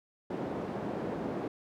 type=band-pass noise; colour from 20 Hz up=white; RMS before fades=-36 dBFS; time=0.3-1.48 s; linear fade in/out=5 ms; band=160 to 450 Hz; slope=12 dB/octave; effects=none